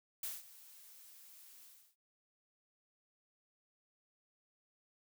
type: noise with ADSR envelope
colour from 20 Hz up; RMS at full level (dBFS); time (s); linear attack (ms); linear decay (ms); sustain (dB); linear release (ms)
blue; -40; 0.23-1.96; 3; 190; -18; 310
effects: none